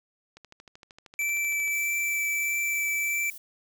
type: click train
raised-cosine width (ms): 0.2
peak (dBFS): -30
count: 18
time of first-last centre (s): 0.37-1.678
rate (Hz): 13
type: tone with vibrato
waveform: square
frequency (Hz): 2324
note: D7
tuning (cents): -19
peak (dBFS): -26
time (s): 1.19-3.3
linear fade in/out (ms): 2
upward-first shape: triangle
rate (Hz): 1.6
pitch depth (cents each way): 10
type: noise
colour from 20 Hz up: violet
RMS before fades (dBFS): -43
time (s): 1.71-3.38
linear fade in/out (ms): 5
effects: none